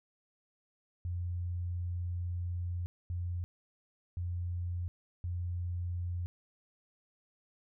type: tone bursts at uneven times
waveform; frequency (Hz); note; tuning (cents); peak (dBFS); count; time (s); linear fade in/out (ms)
sine; 88; F2; +14; -33; 4; 1.05-2.86 / 3.1-3.44 / 4.17-4.88 / 5.24-6.26; 0
effects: none